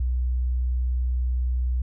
sine tone, 62.1 Hz, B1, 10 cents sharp, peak -21 dBFS, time 0-1.82 s, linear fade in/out 5 ms, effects none

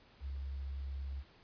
sine tone with quantisation, 68.3 Hz, C#2, 25 cents flat, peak -38 dBFS, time 0.2-1.24 s, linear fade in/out 50 ms, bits 11, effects pink hiss -63 dBFS RMS until 1.43 s + resampled to 11025 Hz

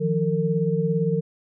sine tone cluster, 157.5 / 175.1 / 454.5 Hz, D#3 / F3 / A#4, +21 / +5 / -44 cents, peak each -24 dBFS, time 0-1.21 s, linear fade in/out 20 ms, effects none

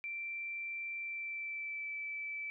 sine tone with pitch glide, 2349 to 2315 Hz, D7 to D7, 0 to -25 cents, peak -38 dBFS, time 0.04-2.5 s, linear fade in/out 0 ms, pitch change -25 cents, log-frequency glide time 0.98-1.9 s, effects none

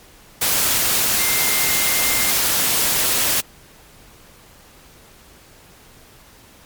sine tone in noise, 2100 Hz, C7, 6 cents sharp, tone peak -25 dBFS, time 1.18-2.31 s, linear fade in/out 10 ms, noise white, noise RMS -18 dBFS, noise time 0.41-3.41 s, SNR -10 dB, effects pink hiss -47 dBFS RMS until 6.65 s + MP3 96 kbps

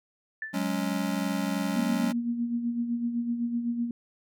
sine tone with exponential decay, 1760 Hz, A6, in tune, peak -29 dBFS, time 0.42-0.69 s, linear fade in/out 2 ms, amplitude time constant 57 ms
square chord, F# suspended second, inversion none, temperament just, 185 / 208.1 / 277.5 Hz, F#3 / G#3 / C#4, 0 / +4 / +2 cents, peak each -32 dBFS, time 0.53-2.13 s, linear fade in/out 20 ms
sine tone with tremolo, 236.7 Hz, A#3, 27 cents sharp, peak -24 dBFS, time 1.76-3.91 s, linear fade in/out 2 ms, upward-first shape sine, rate 7.9 Hz, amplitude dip 55%
effects none

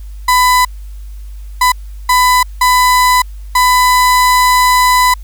35% pulse tone bursts at uneven times, 1000 Hz, B5, 21 cents sharp, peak -5 dBFS, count 5, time 0.28-0.65 / 1.61-1.72 / 2.09-2.43 / 2.61-3.22 / 3.55-5.14 s, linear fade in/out 5 ms, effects added 50 Hz sine -25 dBFS peak until 5.23 s + white hiss -49 dBFS RMS until 5.23 s

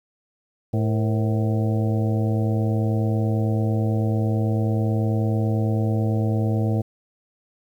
harmonic tone with a mistuned harmonic, 109.1 Hz, A2, 14 cents flat, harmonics 1 / 2 / 3 / 4 / 5 / 6 / 7, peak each -20 / -26 / -30 / -32 / -34 / -36 / -37 dBFS, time 0.73-6.82 s, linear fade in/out 10 ms, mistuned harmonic 4, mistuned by +110 cents, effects 9-bit

